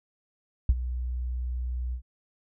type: tone with ADSR envelope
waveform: sine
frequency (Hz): 61.74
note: B1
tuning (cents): 0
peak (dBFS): -14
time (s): 0.69-2.02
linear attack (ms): 3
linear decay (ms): 43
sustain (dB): -14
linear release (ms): 87
effects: none